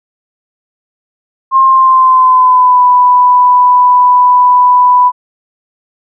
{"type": "tone with pitch glide", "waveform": "sine", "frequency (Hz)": [1063, 991.8], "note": ["C6", "B5"], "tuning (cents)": [27, 7], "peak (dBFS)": -3, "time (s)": [1.51, 5.12], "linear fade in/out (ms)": 50, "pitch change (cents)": -120, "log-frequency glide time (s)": [1.63, 2.83], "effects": []}